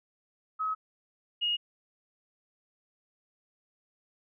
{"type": "tone pair in turn", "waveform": "sine", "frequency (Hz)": [1278, 2869], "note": ["D#6", "F7"], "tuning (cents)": [46, 46], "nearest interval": "octave + major second", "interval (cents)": 1400, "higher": "second", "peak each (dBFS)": [-28, -26], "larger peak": "second", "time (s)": [[0.59, 0.75], [1.41, 1.57]], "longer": "neither", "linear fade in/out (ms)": 20, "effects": []}